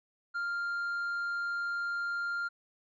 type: tone with tanh clipping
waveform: sine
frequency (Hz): 1396.9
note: F6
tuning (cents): 0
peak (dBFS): -32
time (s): 0.34-2.49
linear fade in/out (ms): 20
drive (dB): 3
effects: none